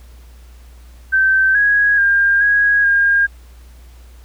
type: tone with pitch steps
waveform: sine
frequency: 1551 / 1657 / 1604 / 1652 / 1615 Hz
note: G6 / G#6 / G6 / G#6 / G#6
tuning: -19 / -4 / +39 / -10 / -49 cents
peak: -10 dBFS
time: 1.12-3.27 s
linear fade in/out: 20 ms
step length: 430 ms
effects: added 60 Hz sine -38 dBFS peak until 4.24 s + pink hiss -51 dBFS RMS until 4.24 s